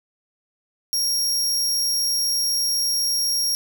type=tone; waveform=sawtooth; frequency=5588 Hz; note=F8; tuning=in tune; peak=-17 dBFS; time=0.93-3.55 s; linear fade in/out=0 ms; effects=none